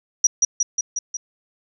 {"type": "tone with echo", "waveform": "sine", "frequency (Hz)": 5800, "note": "F#8", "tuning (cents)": -35, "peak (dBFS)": -9, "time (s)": [0.24, 0.27], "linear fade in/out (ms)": 5, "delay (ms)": 180, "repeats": 5, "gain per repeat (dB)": -3, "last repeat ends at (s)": 1.17, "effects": ["tanh soft clip ceiling -5 dBFS"]}